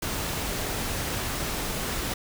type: noise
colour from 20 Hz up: pink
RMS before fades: -30 dBFS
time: 0.02-2.14 s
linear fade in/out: 5 ms
effects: none